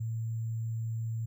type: tone with sample-and-hold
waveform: sine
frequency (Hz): 113.2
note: A2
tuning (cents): +50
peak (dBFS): -31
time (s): 0-1.26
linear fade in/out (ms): 10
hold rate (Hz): 7350
effects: none

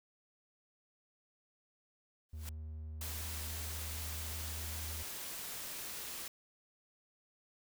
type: noise with exponential growth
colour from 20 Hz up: white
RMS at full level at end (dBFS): -45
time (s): 2.29-2.49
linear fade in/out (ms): 1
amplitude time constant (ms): 43
type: tone with pitch glide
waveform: triangle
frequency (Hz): 77.78 to 78.5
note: D#2 to D#2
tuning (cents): 0 to +16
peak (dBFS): -40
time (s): 2.33-5.03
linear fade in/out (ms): 5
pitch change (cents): +16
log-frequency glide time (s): 3.32-3.49
type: noise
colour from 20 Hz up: white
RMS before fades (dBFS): -44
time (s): 3.01-6.28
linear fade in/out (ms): 2
effects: none

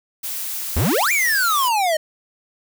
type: noise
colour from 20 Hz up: blue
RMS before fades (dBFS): -27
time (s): 0.23-1.69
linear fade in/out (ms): 10
type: exponential two-way sweep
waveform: square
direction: up then down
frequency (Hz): 65.41 to 2417 to 608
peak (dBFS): -17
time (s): 0.76-1.97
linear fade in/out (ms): 5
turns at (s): 1.12
effects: none

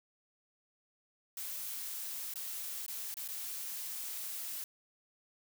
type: noise with dropouts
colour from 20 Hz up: blue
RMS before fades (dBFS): -41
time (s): 1.37-4.64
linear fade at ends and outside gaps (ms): 2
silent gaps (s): 2.339-2.357 / 2.864-2.88 / 3.142-3.169 / 3.278-3.286
effects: none

